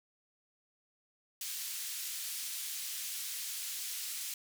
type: band-pass noise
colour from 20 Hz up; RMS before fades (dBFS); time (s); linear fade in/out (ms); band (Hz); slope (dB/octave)
white; -40; 1.41-4.34; 2; 2600 to 15000; 12
effects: none